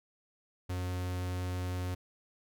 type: tone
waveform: 45% pulse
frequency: 90.6 Hz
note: F#2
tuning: 36 cents flat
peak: -33 dBFS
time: 0.69-1.95 s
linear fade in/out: 10 ms
effects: none

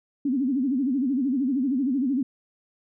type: tone with vibrato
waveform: sine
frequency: 264.7 Hz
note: C4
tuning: 20 cents sharp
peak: -21 dBFS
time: 0.25-2.23 s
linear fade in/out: 5 ms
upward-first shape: sine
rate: 13 Hz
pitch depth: 160 cents each way
effects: none

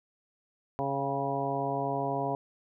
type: harmonic tone with a mistuned harmonic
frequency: 138.59 Hz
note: C#3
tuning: in tune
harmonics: 1 / 2 / 3 / 4 / 5 / 6 / 7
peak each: -37 / -37 / -36 / -37 / -33 / -38 / -36 dBFS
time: 0.79-2.35 s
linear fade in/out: 0 ms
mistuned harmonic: 6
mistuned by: -56 cents
effects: none

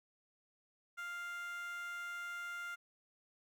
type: tone with high-pass filter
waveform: 15% pulse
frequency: 698.5 Hz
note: F5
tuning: in tune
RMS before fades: -44 dBFS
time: 0.97-2.76 s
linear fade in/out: 20 ms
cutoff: 1500 Hz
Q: 5.9
effects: none

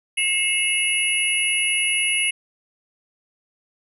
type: tone cluster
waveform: sine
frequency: 2150 / 2642 / 2886 / 10510 Hz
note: C7 / E7 / F#7 / E9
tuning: +47 / +3 / -44 / -6 cents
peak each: -24 dBFS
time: 0.17-2.31 s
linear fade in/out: 10 ms
effects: none

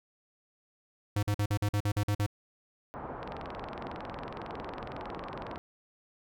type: tone bursts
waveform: square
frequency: 103.1 Hz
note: G#2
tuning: 12 cents flat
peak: -27 dBFS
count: 10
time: 1.16-2.264 s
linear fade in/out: 5 ms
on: 69 ms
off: 46 ms
type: low-pass noise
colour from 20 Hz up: white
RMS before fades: -41 dBFS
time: 2.94-5.58 s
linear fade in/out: 0 ms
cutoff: 1100 Hz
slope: 24 dB/octave
type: click train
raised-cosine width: 0.3 ms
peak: -26 dBFS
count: 52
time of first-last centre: 3.23-5.559 s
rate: 21.9 Hz
effects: none

